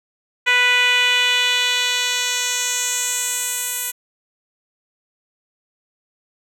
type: tone with band-pass filter sweep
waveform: 10% pulse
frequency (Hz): 493.9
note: B4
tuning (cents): 0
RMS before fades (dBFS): -19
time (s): 0.46-3.92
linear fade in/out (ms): 20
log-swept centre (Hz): 2200 to 11000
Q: 1.8
effects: none